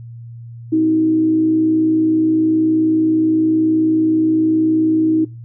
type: tone with frequency modulation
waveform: sine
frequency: 317.5 Hz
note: D#4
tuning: 35 cents sharp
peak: -11 dBFS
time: 0.72-5.25 s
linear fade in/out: 10 ms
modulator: 59 Hz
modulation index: 0.27
effects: noise-tail reverb RT60 0.2 s tail -17 dB re dry + added 117 Hz sine -31 dBFS peak until 5.44 s